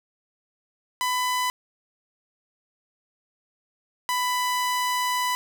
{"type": "tone pair in turn", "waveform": "sawtooth", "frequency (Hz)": [1000, 995.1], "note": ["B5", "B5"], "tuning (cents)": [21, 13], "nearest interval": "unison", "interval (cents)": 8, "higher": "first", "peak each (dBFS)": -19, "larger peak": "neither", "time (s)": [[1.01, 1.5], [4.09, 5.35]], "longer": "second", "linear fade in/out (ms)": 0, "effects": []}